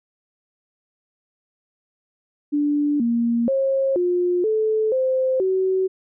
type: tone with pitch steps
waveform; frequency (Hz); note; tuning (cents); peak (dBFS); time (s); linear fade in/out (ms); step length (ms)
sine; 292.4 / 234.4 / 539 / 355.8 / 435.6 / 520 / 377.2; D4 / A#3 / C#5 / F4 / A4 / C5 / F#4; -7 / +10 / -49 / +32 / -17 / -11 / +33; -17; 2.52-5.88; 20; 480
effects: none